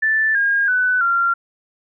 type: tone with pitch steps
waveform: sine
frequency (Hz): 1760 / 1623.3 / 1497.2 / 1380.9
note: A6 / G#6 / F#6 / F6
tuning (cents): 0 / -40 / +20 / -20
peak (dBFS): -14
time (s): 0.02-1.34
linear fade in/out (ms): 10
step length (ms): 330
effects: none